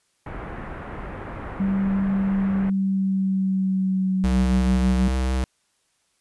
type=low-pass noise; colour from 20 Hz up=pink; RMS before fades=-34 dBFS; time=0.26-2.7 s; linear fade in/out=5 ms; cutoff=1900 Hz; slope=24 dB/octave
type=tone with pitch glide; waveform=sine; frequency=194.9 to 186.74 Hz; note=G3 to F#3; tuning=-10 to +16 cents; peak=-19 dBFS; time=1.6-5.08 s; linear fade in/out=2 ms; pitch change=-74 cents; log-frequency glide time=2.39-4.5 s
type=tone with vibrato; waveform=square; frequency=64.3 Hz; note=C2; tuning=30 cents flat; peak=-21 dBFS; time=4.24-5.44 s; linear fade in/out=0 ms; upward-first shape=sine; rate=5.7 Hz; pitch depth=10 cents each way
effects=white hiss -68 dBFS RMS until 6.2 s + resampled to 24000 Hz